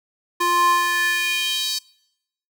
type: tone with high-pass filter sweep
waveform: square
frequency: 349.2 Hz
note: F4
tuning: in tune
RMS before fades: -20 dBFS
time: 0.4-1.79 s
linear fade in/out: 10 ms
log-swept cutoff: 710 to 4600 Hz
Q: 3.4
effects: noise-tail reverb RT60 0.8 s tail -23 dB re dry